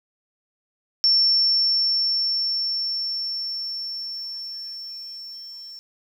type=tone with level ramp; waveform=sine; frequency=5420 Hz; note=E8; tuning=47 cents sharp; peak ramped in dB=-14 to -37 dBFS; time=1.04-5.79 s; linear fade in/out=0 ms; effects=9-bit